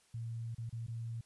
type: tone with dropouts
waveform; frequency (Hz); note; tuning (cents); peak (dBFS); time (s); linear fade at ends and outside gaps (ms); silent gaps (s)
sine; 115.2; A#2; -20; -38; 0.14-1.21; 5; 0.548-0.581 / 0.695-0.726 / 0.866-0.881
effects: white hiss -69 dBFS RMS until 1.25 s + resampled to 24000 Hz